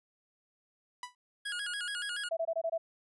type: tone with exponential decay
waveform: sawtooth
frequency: 987.8 Hz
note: B5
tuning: in tune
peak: -32 dBFS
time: 1.03-1.15 s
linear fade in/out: 2 ms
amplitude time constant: 26 ms
type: tone with vibrato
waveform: 25% pulse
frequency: 1543 Hz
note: G6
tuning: 28 cents flat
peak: -31 dBFS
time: 1.45-2.29 s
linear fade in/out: 10 ms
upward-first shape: square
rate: 7 Hz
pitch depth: 120 cents each way
type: tone bursts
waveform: sine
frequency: 659.3 Hz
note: E5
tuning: in tune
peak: -29 dBFS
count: 6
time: 2.31-2.78 s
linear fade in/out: 10 ms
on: 60 ms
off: 22 ms
effects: resampled to 24000 Hz